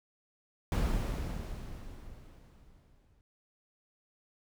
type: noise with exponential decay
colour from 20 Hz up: brown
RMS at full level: -27 dBFS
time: 0.72-3.21 s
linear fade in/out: 1 ms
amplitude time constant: 540 ms
effects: none